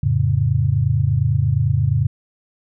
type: chord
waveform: sine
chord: F augmented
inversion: none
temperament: equal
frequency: 87.31 / 110 / 138.59 Hz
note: F2 / A2 / C#3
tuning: 0 / 0 / 0 cents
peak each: -21 / -18 / -18 dBFS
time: 0.03-2.07 s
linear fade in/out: 5 ms
effects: none